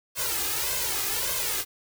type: noise with flanger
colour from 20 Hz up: white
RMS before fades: -28 dBFS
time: 0.15-1.65 s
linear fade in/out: 50 ms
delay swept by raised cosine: 1.9 to 2.45 ms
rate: 1.7 Hz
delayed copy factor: +0.9
effects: none